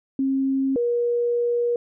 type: tone pair in turn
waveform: sine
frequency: 268.8 / 477.8 Hz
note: C4 / A#4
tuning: +47 / +43 cents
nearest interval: minor seventh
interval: 996 cents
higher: second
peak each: -19 dBFS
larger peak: neither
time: 0.19-0.76 / 0.76-1.76 s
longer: second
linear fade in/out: 2 ms
effects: none